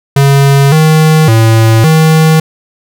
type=tone with pitch steps; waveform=square; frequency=139 / 156.9 / 112.3 / 158.5 Hz; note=C#3 / D#3 / A2 / D#3; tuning=+5 / +15 / +36 / +32 cents; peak=-4 dBFS; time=0.16-2.4 s; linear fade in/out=5 ms; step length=560 ms; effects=none

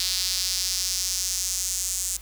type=tone with high-pass filter sweep; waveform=sawtooth; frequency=185 Hz; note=F#3; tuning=in tune; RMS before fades=-27 dBFS; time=0-2.17 s; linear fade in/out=0 ms; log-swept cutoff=4500 to 7200 Hz; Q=2.6; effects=added 50 Hz sine -42 dBFS peak until 2.21 s + white hiss -48 dBFS RMS until 2.21 s

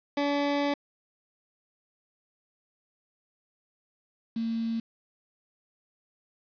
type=tone pair in turn; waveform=20% pulse / sine; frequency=286.2 / 227.6 Hz; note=D4 / A#3; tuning=-45 / -41 cents; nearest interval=major third; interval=396 cents; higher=first; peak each=-20 / -27 dBFS; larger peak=first; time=0.17-0.74 / 4.36-4.8 s; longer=first; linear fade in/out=5 ms; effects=resampled to 11025 Hz + 8-bit

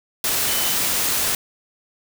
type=tone in noise; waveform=sine; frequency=3027 Hz; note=F#7; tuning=39 cents sharp; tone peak=-30 dBFS; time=0.48-0.74 s; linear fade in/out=2 ms; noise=white; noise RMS=-21 dBFS; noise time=0.24-1.35 s; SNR=-12 dB; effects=none

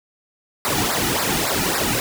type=noise with flanger; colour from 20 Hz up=pink; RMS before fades=-21 dBFS; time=0.65-2 s; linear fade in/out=0 ms; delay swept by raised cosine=0.31 to 1.91 ms; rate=3.6 Hz; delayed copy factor=-0.95; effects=none

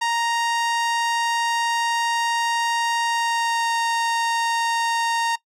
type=tone with pitch glide; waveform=sawtooth; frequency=932.3 to 926.4 Hz; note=A#5 to A#5; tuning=0 to -11 cents; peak=-16 dBFS; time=0.01-5.36 s; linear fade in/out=10 ms; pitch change=-11 cents; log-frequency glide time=3.05-3.71 s; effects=noise-tail reverb RT60 0.1 s tail -20 dB re dry + low-pass 8000 Hz 12 dB/octave

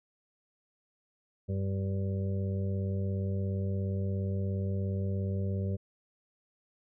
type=harmonic tone; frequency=97.1 Hz; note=G2; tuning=16 cents flat; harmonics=1 / 2 / 4 / 5 / 6; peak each=-30 / -36 / -42 / -44 / -46 dBFS; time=1.48-5.77 s; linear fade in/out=20 ms; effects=none

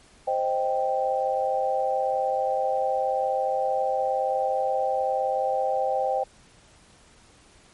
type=chord; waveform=sine; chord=C minor; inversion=none; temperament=equal; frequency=523.3 / 622.3 / 784 Hz; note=C5 / Eb5 / G5; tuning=0 / 0 / 0 cents; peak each=-26 / -29 / -25 dBFS; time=0.27-6.24 s; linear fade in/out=10 ms; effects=pink hiss -55 dBFS RMS until 7.73 s + MP3 48 kbps

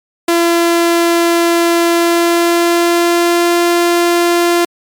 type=tone with pitch glide; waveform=sawtooth; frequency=340 to 345.3 Hz; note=F4 to F4; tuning=-46 to -20 cents; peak=-5 dBFS; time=0.28-4.65 s; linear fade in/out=5 ms; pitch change=+26 cents; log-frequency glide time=1.9-3.58 s; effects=MP3 96 kbps

